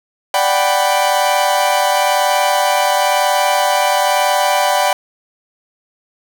40% pulse chord, G major seventh, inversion second, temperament equal with one note detuned, 587.3 / 743 / 784 / 987.8 Hz, D5 / F#5 / G5 / B5, 0 / +7 / 0 / 0 cents, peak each -17 dBFS, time 0.34-4.93 s, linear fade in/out 2 ms, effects none

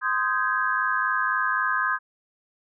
sine chord, Ab major seventh, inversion first, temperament just, 1038.3 / 1245.9 / 1557.4 / 1661.2 Hz, C6 / Eb6 / G6 / Ab6, -14 / +2 / -12 / 0 cents, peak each -27 dBFS, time 0.01-1.99 s, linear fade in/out 50 ms, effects none

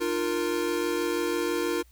square chord, Eb suspended second, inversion none, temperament equal with one note detuned, 303.1 / 349.2 / 466.2 Hz, Eb4 / F4 / Bb4, -45 / 0 / 0 cents, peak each -33 / -29 / -31 dBFS, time 0-1.83 s, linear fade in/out 20 ms, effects added 60 Hz sine -54 dBFS peak until 1.91 s + white hiss -64 dBFS RMS until 1.91 s

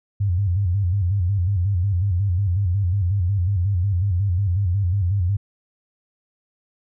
sine tone with vibrato, 94.1 Hz, F#2, 30 cents sharp, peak -17 dBFS, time 0.2-5.37 s, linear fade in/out 10 ms, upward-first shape square, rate 5.5 Hz, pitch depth 120 cents each way, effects none

